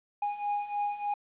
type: beating tone pair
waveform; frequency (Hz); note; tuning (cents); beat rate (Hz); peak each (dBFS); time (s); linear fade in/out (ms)
triangle; 820 / 823.3; G#5 / G#5; -22 / -15; 3.3; -33 / -29; 0.22-1.14; 5
effects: resampled to 8000 Hz + 10-bit